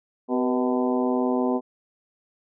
harmonic tone with a mistuned harmonic, 126.4 Hz, B2, 41 cents sharp, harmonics 2 / 3 / 4 / 5 / 6 / 7 / 8, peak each -23 / -27 / -29 / -31 / -33 / -34 / -35 dBFS, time 0.28-1.61 s, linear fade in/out 50 ms, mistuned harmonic 4, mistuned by -64 cents, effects none

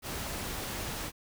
pink noise, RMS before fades -37 dBFS, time 0.02-1.12 s, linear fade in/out 50 ms, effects none

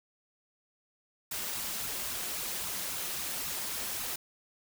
white noise with flanger, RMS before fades -36 dBFS, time 1.31-4.16 s, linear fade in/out 5 ms, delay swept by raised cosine 0.75 to 5.75 ms, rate 3.7 Hz, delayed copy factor +0.55, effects none

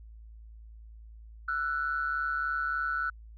sine tone pair together, 1336.6 / 1480 Hz, E6 / F#6, +24 / 0 cents, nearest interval major second, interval 176 cents, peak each -31 / -30 dBFS, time 1.48-3.1 s, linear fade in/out 5 ms, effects tanh soft clip ceiling -20 dBFS + added 55 Hz sine -46 dBFS peak until 3.37 s

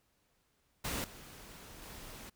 pink noise with level steps, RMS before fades -37 / -52 / -49 dBFS, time 0.84-2.3 s, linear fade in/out 10 ms, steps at 1.04 / 1.82 s, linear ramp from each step 2 ms, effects pink hiss -75 dBFS RMS until 2.35 s

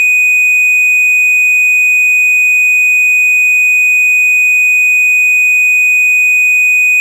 triangle tone, 2489 Hz, D#7, in tune, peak -4 dBFS, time 0-7 s, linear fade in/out 0 ms, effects none

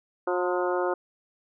harmonic tone with a mistuned harmonic, 179.6 Hz, F3, 49 cents sharp, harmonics 2 / 3 / 4 / 5 / 6 / 7 / 8, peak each -27 / -29 / -33 / -34 / -36 / -35 / -37 dBFS, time 0.27-0.94 s, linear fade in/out 5 ms, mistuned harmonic 6, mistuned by -57 cents, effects none

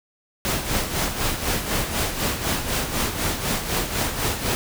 pink noise with tremolo, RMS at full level -22 dBFS, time 0.45-4.55 s, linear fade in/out 0 ms, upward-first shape sine, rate 4 Hz, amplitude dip 60%, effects none

